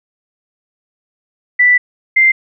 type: tone pair in turn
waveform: sine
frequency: 1975.5 / 2089 Hz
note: B6 / C7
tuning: 0 / -3 cents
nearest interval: minor second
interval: 97 cents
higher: second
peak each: -6 dBFS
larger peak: neither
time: 1.59-1.78 / 2.16-2.32 s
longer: first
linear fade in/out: 10 ms
effects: none